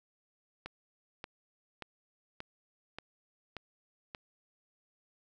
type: click train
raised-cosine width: 0.3 ms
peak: -25 dBFS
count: 7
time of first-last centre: 0.66-4.148 s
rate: 1.72 Hz
effects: none